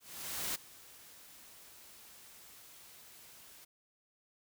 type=noise with ADSR envelope; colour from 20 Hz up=white; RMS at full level=-36 dBFS; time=0-3.65 s; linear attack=550 ms; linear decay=12 ms; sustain=-20 dB; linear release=9 ms; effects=none